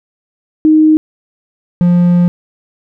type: tone pair in turn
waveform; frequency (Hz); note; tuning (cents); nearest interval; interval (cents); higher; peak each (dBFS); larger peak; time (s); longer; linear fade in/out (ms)
sine / triangle; 311.1 / 175.66; D#4 / F3; 0 / +10; minor seventh; 990; first; -4; neither; 0.65-0.97 / 1.81-2.28; second; 0
effects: none